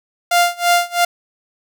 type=tone with tremolo; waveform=sawtooth; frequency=698.5 Hz; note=F5; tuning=in tune; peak=-6 dBFS; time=0.31-1.05 s; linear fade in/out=5 ms; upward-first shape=sine; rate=3 Hz; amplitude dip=95%; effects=none